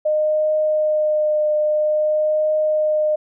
sine tone with vibrato, 611 Hz, D#5, 32 cents flat, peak -15 dBFS, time 0.05-3.16 s, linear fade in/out 10 ms, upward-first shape triangle, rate 0.5 Hz, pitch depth 17 cents each way, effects none

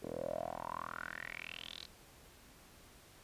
10% pulse tone with band-pass filter sweep, 41.48 Hz, E1, 12 cents sharp, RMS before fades -44 dBFS, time 0.02-1.86 s, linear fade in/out 10 ms, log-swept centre 410 to 4200 Hz, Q 6.8, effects pink hiss -60 dBFS RMS until 3.23 s + resampled to 32000 Hz

